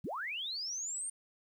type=linear sweep; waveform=sine; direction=up; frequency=101.6 to 8930 Hz; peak=-36 dBFS; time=0.04-1.1 s; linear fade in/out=5 ms; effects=11-bit